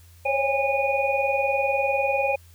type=tone cluster; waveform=sine; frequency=538 / 558 / 815 / 2459 Hz; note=C5 / C#5 / G#5 / D#7; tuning=+48 / +11 / -33 / -21 cents; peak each=-26 dBFS; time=0.25-2.36 s; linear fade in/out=10 ms; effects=added 85 Hz sine -48 dBFS peak until 2.54 s + white hiss -57 dBFS RMS until 2.54 s